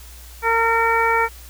harmonic tone, 457.2 Hz, A#4, 34 cents flat, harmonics 1 / 2 / 3 / 4 / 5, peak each -22 / -19 / -21 / -24 / -23 dBFS, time 0.42-1.29 s, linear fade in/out 50 ms, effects added 60 Hz sine -39 dBFS peak until 1.49 s + white hiss -44 dBFS RMS until 1.49 s

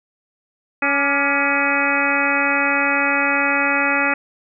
harmonic tone with a mistuned harmonic, 280.8 Hz, C#4, 22 cents sharp, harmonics 1 / 2 / 3 / 4 / 5 / 6 / 7 / 8 / 9, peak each -25 / -26 / -25 / -27 / -22 / -26 / -23 / -26 / -22 dBFS, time 0.82-4.14 s, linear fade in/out 5 ms, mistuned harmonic 4, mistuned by +79 cents, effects none

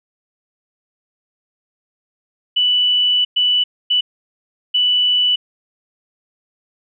sine tone bursts at uneven times, 2969 Hz, F#7, 5 cents sharp, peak -12 dBFS, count 4, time 2.56-3.25 / 3.36-3.64 / 3.9-4.01 / 4.74-5.36 s, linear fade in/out 10 ms, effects none

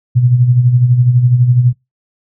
sine tone with tremolo, 123.47 Hz, B2, in tune, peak -4 dBFS, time 0.15-1.73 s, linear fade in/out 20 ms, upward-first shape sine, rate 12 Hz, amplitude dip 60%, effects noise-tail reverb RT60 0.2 s tail -22 dB re dry

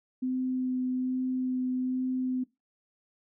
sine tone with vibrato, 255.6 Hz, C4, 40 cents flat, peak -27 dBFS, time 0.22-2.44 s, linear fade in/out 10 ms, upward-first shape sine, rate 1.2 Hz, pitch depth 9 cents each way, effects noise-tail reverb RT60 0.2 s tail -19 dB re dry

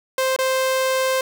sawtooth tone with dropouts, 523.3 Hz, C5, in tune, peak -14 dBFS, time 0.18-1.21 s, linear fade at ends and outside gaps 2 ms, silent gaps 0.363-0.388 s, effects none

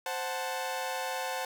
sawtooth chord, F# diminished, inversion second, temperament equal, 523.3 / 740 / 880 Hz, C5 / F#5 / A5, 0 / 0 / 0 cents, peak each -33 dBFS, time 0.06-1.45 s, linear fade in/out 2 ms, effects 10-bit

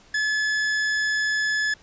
45% pulse tone, 1717 Hz, A6, 43 cents flat, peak -21 dBFS, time 0.14-1.74 s, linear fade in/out 5 ms, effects pink hiss -53 dBFS RMS until 1.82 s + resampled to 16000 Hz

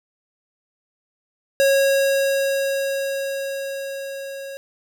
square tone with level ramp, 548 Hz, C#5, 20 cents flat, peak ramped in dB -14 to -32 dBFS, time 1.6-4.57 s, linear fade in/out 0 ms, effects none

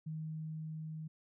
sine tone with level ramp, 157.2 Hz, D#3, 18 cents sharp, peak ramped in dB -38 to -41 dBFS, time 0.06-1.08 s, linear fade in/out 10 ms, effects none

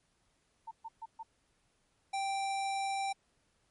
sine tone bursts, 902 Hz, A5, 43 cents sharp, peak -40 dBFS, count 4, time 0.67-1.232 s, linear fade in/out 10 ms, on 43 ms, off 130 ms
square tone, 784 Hz, G5, in tune, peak -33 dBFS, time 2.13-3.13 s, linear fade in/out 10 ms
effects pink hiss -74 dBFS RMS until 3.7 s + MP3 48 kbps

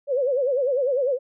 sine tone with vibrato, 530 Hz, C5, 22 cents sharp, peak -19 dBFS, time 0.07-1.19 s, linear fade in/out 50 ms, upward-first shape sine, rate 10 Hz, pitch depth 150 cents each way, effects none

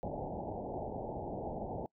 white low-pass noise, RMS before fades -40 dBFS, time 0.03-1.86 s, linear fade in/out 0 ms, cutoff 860 Hz, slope 96 dB/octave, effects noise-tail reverb RT60 0.1 s tail -24 dB re dry

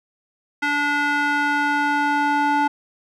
square tone with band-pass filter sweep, 290.2 Hz, D4, 21 cents flat, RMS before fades -20 dBFS, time 0.62-2.68 s, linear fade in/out 10 ms, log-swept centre 1700 to 1000 Hz, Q 2, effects none

